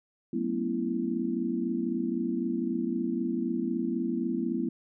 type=tone cluster; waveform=sine; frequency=187.5 / 223.3 / 247.2 / 281.8 / 333.8 Hz; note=F#3 / A3 / B3 / C#4 / E4; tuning=+23 / +26 / +2 / +29 / +22 cents; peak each=-36 / -34 / -31 / -39 / -32 dBFS; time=0.33-4.69 s; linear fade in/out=5 ms; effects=none